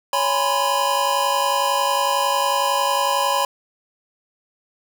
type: tone cluster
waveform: square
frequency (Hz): 558 / 825 / 982 / 1033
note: C#5 / G#5 / B5 / C6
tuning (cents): +11 / -12 / -10 / -22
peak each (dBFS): -25 / -26 / -22 / -24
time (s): 0.13-3.45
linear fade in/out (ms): 2
effects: none